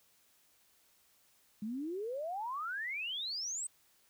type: exponential sweep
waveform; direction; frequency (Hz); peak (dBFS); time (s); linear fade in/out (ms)
sine; up; 203.2 to 8390; -36; 1.62-3.67; 5
effects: white hiss -69 dBFS RMS until 4.09 s